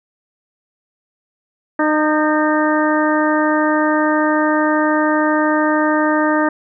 harmonic tone with a mistuned harmonic, 305.5 Hz, D#4, 32 cents flat, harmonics 1 / 2 / 3 / 4 / 5 / 6, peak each -16 / -19 / -21 / -22 / -23 / -24 dBFS, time 1.79-6.49 s, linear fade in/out 5 ms, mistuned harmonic 5, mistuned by +39 cents, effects none

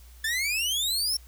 sawtooth exponential sweep, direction up, 1725 to 5530 Hz, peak -22 dBFS, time 0.24-1.17 s, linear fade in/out 5 ms, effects added 60 Hz sine -47 dBFS peak until 1.27 s + white hiss -57 dBFS RMS until 1.27 s

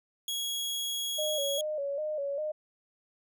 sawtooth tone, 3322 Hz, G#7, in tune, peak -28 dBFS, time 0.28-1.61 s, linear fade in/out 2 ms
sine tone with vibrato, 586 Hz, D5, 4 cents flat, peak -30 dBFS, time 1.18-2.52 s, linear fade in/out 10 ms, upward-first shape square, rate 2.5 Hz, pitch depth 75 cents each way
effects none

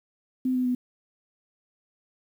sine tone with pitch steps, 256.8 / 252.8 / 248.9 Hz, C4 / B3 / B3, -32 / +41 / +14 cents, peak -22 dBFS, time 0.45-0.75 s, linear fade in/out 5 ms, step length 100 ms, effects 9-bit

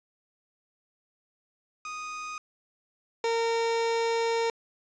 30% pulse tone pair in turn, 1242 / 459.7 Hz, D#6 / A#4, -3 / -24 cents, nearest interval octave + perfect fourth, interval 1721 cents, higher first, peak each -32 / -22 dBFS, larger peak second, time 1.85-2.38 / 3.24-4.5 s, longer second, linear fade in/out 2 ms, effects resampled to 16000 Hz + 9-bit

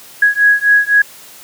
sine beating tone pair, 1661.2 / 1665.1 Hz, G#6 / G#6, 0 / +4 cents, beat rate 3.9 Hz, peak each -11 dBFS, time 0.22-1.02 s, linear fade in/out 5 ms, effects white hiss -38 dBFS RMS until 1.43 s + high-pass 100 Hz 12 dB/octave

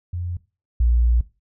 sine tone pair in turn, 88 / 59 Hz, F2 / A#1, +14 / +22 cents, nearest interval perfect fifth, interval 692 cents, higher first, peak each -24 / -14 dBFS, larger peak second, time 0.13-0.37 / 0.8-1.21 s, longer second, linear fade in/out 5 ms, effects noise-tail reverb RT60 0.3 s tail -18 dB re dry

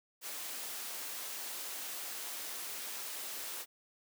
white high-pass noise, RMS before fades -42 dBFS, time 0.21-3.66 s, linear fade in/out 50 ms, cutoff 320 Hz, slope 12 dB/octave, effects none

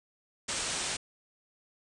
white low-pass noise, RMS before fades -34 dBFS, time 0.48-0.97 s, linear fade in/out 10 ms, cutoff 9200 Hz, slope 96 dB/octave, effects none

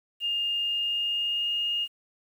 sine tone with pitch glide, 2822 to 2842 Hz, F7 to F7, +17 to +30 cents, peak -25 dBFS, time 0.2-1.88 s, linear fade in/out 50 ms, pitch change +13 cents, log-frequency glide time 0.58-1.5 s, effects 9-bit

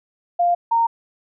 sine tone pair in turn, 698.5 / 922.6 Hz, F5 / A#5, 0 / -18 cents, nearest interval perfect fourth, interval 482 cents, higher second, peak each -14 dBFS, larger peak neither, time 0.39-0.55 / 0.71-0.87 s, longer neither, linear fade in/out 10 ms, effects none

